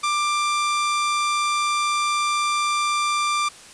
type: tone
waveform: sawtooth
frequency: 1184 Hz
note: D6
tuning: 14 cents sharp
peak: -16 dBFS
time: 0.03-3.49 s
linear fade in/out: 10 ms
effects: white hiss -44 dBFS RMS until 3.73 s + resampled to 22050 Hz